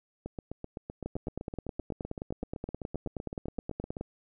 two click trains, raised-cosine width 2 ms, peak -21 / -24 dBFS, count 29 / 30, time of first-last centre 1.06-4.01 / 0.26-3.968 s, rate 9.49 / 7.82 Hz, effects none

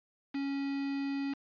triangle tone with quantisation, 277.2 Hz, C#4, in tune, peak -30 dBFS, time 0.34-1.34 s, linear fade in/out 10 ms, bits 7, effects resampled to 11025 Hz

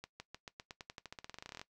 accelerating click train, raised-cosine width 0.2 ms, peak -28 dBFS, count 24, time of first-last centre 0.04-1.615 s, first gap 160 ms, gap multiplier 0.91, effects noise-tail reverb RT60 0.1 s tail -17 dB re dry

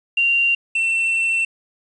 sine / triangle tone pair in turn, 2768 / 2694 Hz, F7 / E7, -16 / +37 cents, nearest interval unison, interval 47 cents, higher first, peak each -14 / -15 dBFS, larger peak first, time 0.17-0.55 / 0.75-1.45 s, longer second, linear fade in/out 5 ms, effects resampled to 22050 Hz + 8-bit

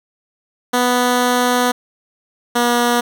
10% pulse tone pair in turn, 246.9 / 240.3 Hz, B3 / B3, 0 / -47 cents, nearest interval unison, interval 47 cents, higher first, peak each -5 dBFS, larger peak neither, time 0.73-1.72 / 2.55-3.01 s, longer first, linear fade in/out 10 ms, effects none

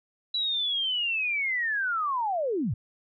sine linear sweep, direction down, 3954 to 85 Hz, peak -25 dBFS, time 0.34-2.74 s, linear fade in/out 5 ms, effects none

